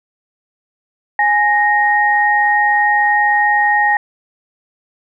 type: tone pair together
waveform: sine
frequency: 831.9 / 1864.7 Hz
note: G#5 / A#6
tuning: +3 / 0 cents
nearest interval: octave + major second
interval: 1397 cents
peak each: -13 dBFS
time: 1.19-3.97 s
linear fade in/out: 2 ms
effects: none